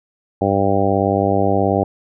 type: harmonic tone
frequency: 98.6 Hz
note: G2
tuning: 11 cents sharp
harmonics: 1 / 2 / 3 / 4 / 5 / 6 / 7 / 8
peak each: -22 / -22 / -22 / -22 / -22 / -22 / -22 / -22 dBFS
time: 0.41-1.84 s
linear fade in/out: 5 ms
effects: none